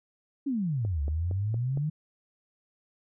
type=exponential two-way sweep; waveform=sine; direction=down then up; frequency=293.7 to 69.7 to 157.9 Hz; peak=-26 dBFS; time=0.46-1.9 s; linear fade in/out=10 ms; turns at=1.02 s
type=click train; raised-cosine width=2 ms; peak=-26 dBFS; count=5; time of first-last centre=0.85-1.774 s; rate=4.33 Hz
effects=none